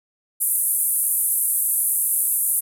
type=band-pass noise; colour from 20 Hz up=pink; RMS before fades=-21 dBFS; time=0.4-2.61 s; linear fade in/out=20 ms; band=9500 to 13000 Hz; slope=48 dB/octave; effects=none